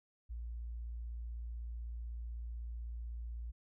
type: tone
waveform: sine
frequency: 58 Hz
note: A#1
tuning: 8 cents flat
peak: -40 dBFS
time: 0.29-3.52 s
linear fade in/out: 20 ms
effects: none